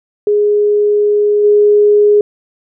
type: tone with level steps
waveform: sine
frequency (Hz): 415.3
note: G#4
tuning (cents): 0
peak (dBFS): -8 / -5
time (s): 0.27-2.21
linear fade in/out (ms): 2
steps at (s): 1.43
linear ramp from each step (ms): 20
effects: none